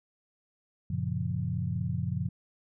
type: chord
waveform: sine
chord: Gb major seventh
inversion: none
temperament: equal with one note detuned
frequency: 93.74 / 116.54 / 138.59 / 174.61 Hz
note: Gb2 / Bb2 / Db3 / F3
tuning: +23 / 0 / 0 / 0 cents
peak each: -34 dBFS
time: 0.9-2.29 s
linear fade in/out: 5 ms
effects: none